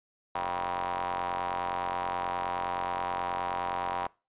sawtooth ring-modulated tone, 89.5 Hz, F2, 43 cents sharp, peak -23 dBFS, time 0.35-4.07 s, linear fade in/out 5 ms, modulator 874 Hz, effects noise-tail reverb RT60 0.3 s tail -23 dB re dry + resampled to 8000 Hz

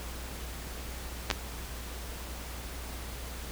clicks, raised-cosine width 0.2 ms, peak -9 dBFS, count 2, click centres 1.302 / 1.312 s, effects added 60 Hz sine -40 dBFS peak until 3.51 s + pink hiss -43 dBFS RMS until 3.51 s

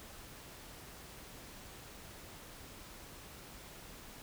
silence, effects pink hiss -52 dBFS RMS until 4.22 s

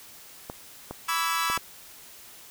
clicks, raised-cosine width 1 ms, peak -20 dBFS, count 4, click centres 0.499 / 0.91 / 1.5 / 1.576 s
sawtooth chord, E dominant seventh, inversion second, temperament equal with one note detuned, 987.8 / 1148.5 / 1318.5 / 1661.2 Hz, B5 / D6 / E6 / G#6, 0 / -39 / 0 / 0 cents, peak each -27 / -27 / -25 / -30 dBFS, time 1.08-1.58 s, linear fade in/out 10 ms
effects white hiss -48 dBFS RMS until 2.5 s

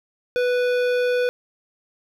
sine tone with hard clipping, 493.9 Hz, B4, in tune, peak -20 dBFS, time 0.36-1.29 s, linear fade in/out 0 ms, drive 14 dB, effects none

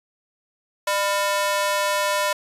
sawtooth ring-modulated tone, 800 Hz, G5, 35 cents sharp, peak -13 dBFS, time 0.87-2.33 s, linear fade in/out 5 ms, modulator 198 Hz, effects resampled to 32000 Hz

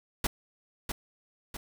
pink noise with echo, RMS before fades -27 dBFS, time 0.24-0.27 s, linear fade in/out 5 ms, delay 650 ms, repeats 2, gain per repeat -6 dB, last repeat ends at 1.57 s, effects none

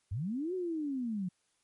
sine linear two-way sweep, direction up then down, 82.41 to 377.7 to 174.1 Hz, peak -32 dBFS, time 0.11-1.29 s, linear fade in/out 10 ms, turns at 0.54 s, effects white hiss -75 dBFS RMS until 1.63 s + MP3 48 kbps

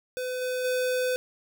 square tone with level steps, 505 Hz, B4, 39 cents sharp, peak -30 / -28 / -25 dBFS, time 0.17-1.16 s, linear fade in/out 0 ms, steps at 0.41 / 0.64 s, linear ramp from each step 10 ms, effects none

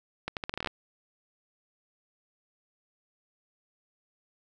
accelerating click train, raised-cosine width 0.3 ms, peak -16 dBFS, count 11, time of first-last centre 0.28-0.673 s, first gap 88 ms, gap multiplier 0.8, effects none

